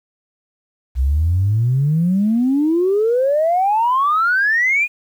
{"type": "exponential sweep", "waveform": "sine", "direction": "up", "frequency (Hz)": [61.74, 2489], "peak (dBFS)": -12, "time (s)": [0.95, 4.88], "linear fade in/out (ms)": 50, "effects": ["tanh soft clip ceiling -8 dBFS", "8-bit"]}